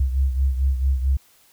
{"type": "beating tone pair", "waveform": "sine", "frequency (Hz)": [66, 70.5], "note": ["C2", "C#2"], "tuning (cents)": [16, 30], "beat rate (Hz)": 4.5, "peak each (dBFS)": [-18, -25], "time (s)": [0, 1.17], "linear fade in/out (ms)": 5, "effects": ["white hiss -56 dBFS RMS until 1.52 s"]}